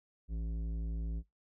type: tone with tanh clipping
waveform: sine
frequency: 55.5 Hz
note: A1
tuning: 16 cents sharp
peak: -36 dBFS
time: 0.28-1.23 s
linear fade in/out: 50 ms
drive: 12 dB
effects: noise-tail reverb RT60 0.2 s tail -21 dB re dry